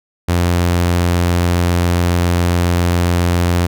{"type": "tone", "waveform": "sawtooth", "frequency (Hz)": 87.31, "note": "F2", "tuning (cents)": 0, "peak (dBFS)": -8, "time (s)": [0.28, 3.67], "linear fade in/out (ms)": 10, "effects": []}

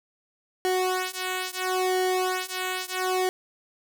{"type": "tone with flanger", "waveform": "sawtooth", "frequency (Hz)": 370, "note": "F#4", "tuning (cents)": 0, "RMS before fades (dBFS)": -27, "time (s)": [0.65, 3.29], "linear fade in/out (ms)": 0, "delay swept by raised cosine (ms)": [1.9, 2.9], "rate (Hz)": 0.74, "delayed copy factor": -0.95, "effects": []}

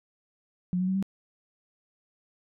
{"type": "tone with pitch steps", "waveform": "sine", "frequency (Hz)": [180, 184.53, 189.17, 193.92], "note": ["F#3", "F#3", "F#3", "G3"], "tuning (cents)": [-47, -4, 39, -18], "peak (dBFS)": -24, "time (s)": [0.73, 1.026], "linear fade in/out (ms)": 0, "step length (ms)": 74, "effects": []}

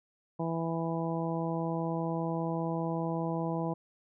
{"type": "harmonic tone", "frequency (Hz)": 165.1, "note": "E3", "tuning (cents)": 3, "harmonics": [1, 2, 3, 4, 5, 6], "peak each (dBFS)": [-33, -36, -38, -39, -40, -41], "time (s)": [0.39, 3.74], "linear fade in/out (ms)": 10, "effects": []}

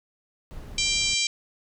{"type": "noise", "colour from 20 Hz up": "brown", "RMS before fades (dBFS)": -39, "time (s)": [0.51, 1.14], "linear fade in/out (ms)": 0}
{"type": "harmonic tone", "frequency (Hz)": 788, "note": "G5", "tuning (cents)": 9, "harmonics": [3, 4, 5, 6, 7, 8, 9, 10], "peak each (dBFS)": [-28, -29, -30, -31, -31, -32, -33, -33], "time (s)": [0.78, 1.27], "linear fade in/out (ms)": 2}
{"effects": []}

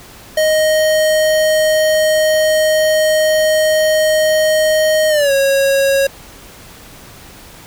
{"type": "tone with pitch glide", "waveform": "square", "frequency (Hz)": [623, 548.7], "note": ["D#5", "C#5"], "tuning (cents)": [2, -18], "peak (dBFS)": -11, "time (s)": [0.37, 6.07], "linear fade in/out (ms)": 5, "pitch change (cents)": -220, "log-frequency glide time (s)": [5.09, 5.32], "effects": ["pink hiss -38 dBFS RMS until 7.66 s"]}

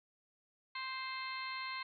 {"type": "harmonic tone", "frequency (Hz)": 523.3, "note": "C5", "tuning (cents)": 0, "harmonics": [2, 3, 4, 5, 6, 7, 8], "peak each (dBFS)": [-43, -50, -44, -50, -55, -55, -47], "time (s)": [0.75, 1.83], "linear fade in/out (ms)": 5, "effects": []}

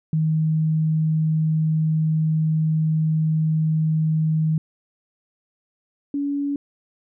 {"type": "tone pair in turn", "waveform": "sine", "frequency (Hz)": [157.5, 283.8], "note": ["D#3", "C#4"], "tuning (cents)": [21, 41], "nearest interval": "minor seventh", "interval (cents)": 1020, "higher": "second", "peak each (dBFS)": [-17, -21], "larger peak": "first", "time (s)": [[0.13, 4.58], [6.14, 6.56]], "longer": "first", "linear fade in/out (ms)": 2, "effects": []}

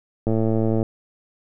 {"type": "click train", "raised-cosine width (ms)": 2, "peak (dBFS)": -9, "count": 63, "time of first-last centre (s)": [0.27, 0.829], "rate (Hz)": 111, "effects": []}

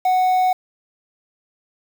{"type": "tone with quantisation", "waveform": "triangle", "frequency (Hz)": 740, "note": "F#5", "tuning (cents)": 0, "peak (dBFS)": -12, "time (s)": [0.05, 0.53], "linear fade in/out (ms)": 5, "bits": 6, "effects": []}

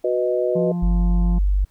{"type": "chord", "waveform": "sine", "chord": "B major", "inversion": "second", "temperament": "equal with one note detuned", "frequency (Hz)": [367.7, 493.9, 622.3], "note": ["F#4", "B4", "D#5"], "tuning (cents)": [-11, 0, 0], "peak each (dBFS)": -22, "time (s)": [0.04, 0.72], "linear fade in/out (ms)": 5}
{"type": "harmonic tone", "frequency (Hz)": 174.61, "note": "F3", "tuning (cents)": 0, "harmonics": [1, 2, 4, 5, 6], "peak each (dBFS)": [-21, -38, -41, -43, -48], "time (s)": [0.55, 1.39], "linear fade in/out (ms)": 10}
{"type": "tone", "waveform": "sine", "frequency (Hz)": 48.49, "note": "G1", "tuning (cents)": -18, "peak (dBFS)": -15, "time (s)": [0.82, 1.65], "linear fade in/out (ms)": 10}
{"effects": ["pink hiss -63 dBFS RMS until 1.7 s"]}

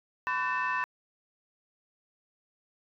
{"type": "tone cluster", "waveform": "sine", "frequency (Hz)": [1009, 1132, 1514, 1792, 2633], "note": ["B5", "C#6", "F#6", "A6", "E7"], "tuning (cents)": [37, 36, 39, 31, -3], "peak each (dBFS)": [-30, -35, -35, -32, -37], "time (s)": [0.27, 0.84], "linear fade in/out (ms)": 0, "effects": ["tanh soft clip ceiling -21 dBFS"]}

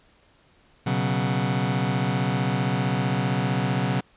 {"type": "chord", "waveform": "sawtooth", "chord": "B suspended second", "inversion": "none", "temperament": "just", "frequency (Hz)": [123.47, 138.9, 185.21], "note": ["B2", "C#3", "F#3"], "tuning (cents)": [0, 4, 2], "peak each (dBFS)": -22, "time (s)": [0.86, 4.01], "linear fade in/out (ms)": 10, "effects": ["pink hiss -59 dBFS RMS until 4.16 s", "resampled to 8000 Hz"]}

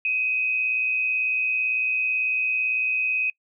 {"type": "tone pair together", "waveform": "sine", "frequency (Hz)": [2519, 2637], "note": ["D#7", "E7"], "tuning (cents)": [21, 0], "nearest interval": "minor second", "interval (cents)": 79, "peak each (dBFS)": [-21, -32], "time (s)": [0.05, 3.3], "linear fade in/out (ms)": 2, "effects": ["noise-tail reverb RT60 0.1 s tail -26 dB re dry"]}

